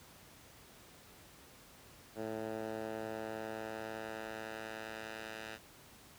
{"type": "tone with band-pass filter sweep", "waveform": "10% pulse", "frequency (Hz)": 110, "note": "A2", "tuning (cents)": 0, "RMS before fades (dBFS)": -43, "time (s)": [2.15, 5.59], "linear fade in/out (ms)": 50, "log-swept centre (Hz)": [490, 2300], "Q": 0.74, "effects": ["pink hiss -58 dBFS RMS until 6.18 s", "high-pass 60 Hz 12 dB/octave"]}